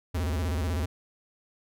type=tone with vibrato; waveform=square; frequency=81 Hz; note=E2; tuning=30 cents flat; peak=-27 dBFS; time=0.14-0.86 s; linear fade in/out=10 ms; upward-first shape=square; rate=16 Hz; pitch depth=180 cents each way; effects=none